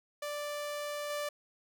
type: tone with level steps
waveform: sawtooth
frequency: 587.3 Hz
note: D5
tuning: in tune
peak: -32 / -30 dBFS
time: 0.22-1.29 s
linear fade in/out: 5 ms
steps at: 1.1 s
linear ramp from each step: 2 ms
effects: none